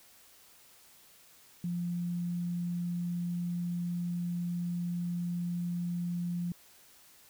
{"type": "tone", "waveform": "sine", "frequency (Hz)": 174.4, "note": "F3", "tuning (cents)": -2, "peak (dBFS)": -31, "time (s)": [1.64, 6.52], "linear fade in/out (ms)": 2, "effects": ["white hiss -59 dBFS RMS until 7.29 s"]}